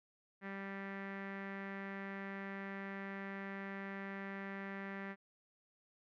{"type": "tone with low-pass filter", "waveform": "sawtooth", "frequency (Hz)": 196, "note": "G3", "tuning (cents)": 0, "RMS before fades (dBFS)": -45, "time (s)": [0.41, 5.16], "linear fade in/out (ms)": 50, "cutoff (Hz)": 1900, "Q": 4.7, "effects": []}